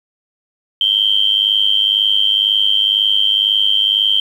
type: tone with amplitude modulation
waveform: sine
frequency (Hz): 3136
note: G7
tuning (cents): 0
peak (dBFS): -7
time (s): 0.81-4.2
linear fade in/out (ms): 2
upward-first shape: sine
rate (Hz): 102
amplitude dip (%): 90
effects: 7-bit